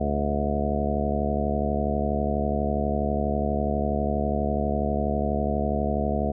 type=harmonic tone with a mistuned harmonic; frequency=72.2 Hz; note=D2; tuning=29 cents flat; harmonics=1 / 2 / 3 / 4 / 5 / 6 / 7 / 8 / 9 / 10; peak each=-28 / -33 / -28 / -36 / -35 / -33 / -34 / -40 / -30 / -32 dBFS; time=0-6.32 s; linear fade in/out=10 ms; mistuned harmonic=8; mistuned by=+24 cents; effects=none